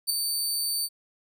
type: tone with ADSR envelope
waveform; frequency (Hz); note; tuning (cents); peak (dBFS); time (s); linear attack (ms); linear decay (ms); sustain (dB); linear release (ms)
20% pulse; 4574; D8; -47; -14; 0.07-0.89; 30; 4; -6; 47
effects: none